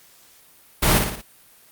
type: noise with echo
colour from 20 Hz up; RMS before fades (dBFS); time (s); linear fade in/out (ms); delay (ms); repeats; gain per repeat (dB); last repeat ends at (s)
pink; -17; 0.82-0.99; 10; 57; 4; -5; 1.218
effects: white hiss -52 dBFS RMS until 1.71 s + Opus 48 kbps